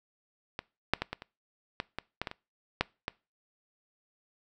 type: clicks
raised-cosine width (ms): 0.3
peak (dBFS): -18 / -7 / -14 / -18 / -26 / -15 / -18 / -15 / -18 / -24 / -9 / -15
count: 12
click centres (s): 0.591 / 0.936 / 1.02 / 1.13 / 1.221 / 1.801 / 1.986 / 2.216 / 2.272 / 2.314 / 2.81 / 3.081
effects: noise-tail reverb RT60 0.3 s tail -23 dB re dry